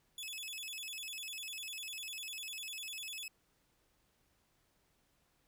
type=tone with vibrato; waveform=sawtooth; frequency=2979 Hz; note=F#7; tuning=11 cents sharp; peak=-39 dBFS; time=0.18-3.28 s; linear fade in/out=2 ms; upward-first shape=square; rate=10 Hz; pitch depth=250 cents each way; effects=pink hiss -75 dBFS RMS until 5.47 s